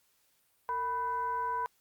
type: tone with frequency modulation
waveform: sine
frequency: 987.8 Hz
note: B5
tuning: in tune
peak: -30 dBFS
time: 0.69-1.66 s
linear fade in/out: 0 ms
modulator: 531 Hz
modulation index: 0.5
effects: white hiss -71 dBFS RMS until 1.8 s + Opus 48 kbps